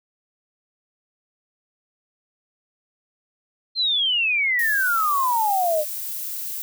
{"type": "exponential sweep", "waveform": "sine", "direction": "down", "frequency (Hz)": [4216, 587.3], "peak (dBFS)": -18, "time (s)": [3.75, 5.85], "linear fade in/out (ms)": 50}
{"type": "noise", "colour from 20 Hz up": "violet", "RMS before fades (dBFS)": -30, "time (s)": [4.59, 6.62], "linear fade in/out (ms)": 0}
{"effects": []}